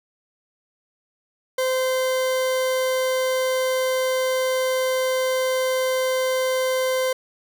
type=tone; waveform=40% pulse; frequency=517 Hz; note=C5; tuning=21 cents flat; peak=-19 dBFS; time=1.58-7.13 s; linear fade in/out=5 ms; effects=none